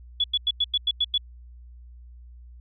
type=tone bursts; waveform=sine; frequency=3400 Hz; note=G#7; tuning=40 cents sharp; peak=-19 dBFS; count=8; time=0.2-1.179 s; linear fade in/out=5 ms; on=41 ms; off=93 ms; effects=added 60 Hz sine -43 dBFS peak until 2.6 s